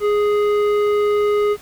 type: tone with tanh clipping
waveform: triangle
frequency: 415.3 Hz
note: G#4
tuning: in tune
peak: -16 dBFS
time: 0-1.57 s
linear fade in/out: 50 ms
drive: 16 dB
effects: pink hiss -43 dBFS RMS until 1.61 s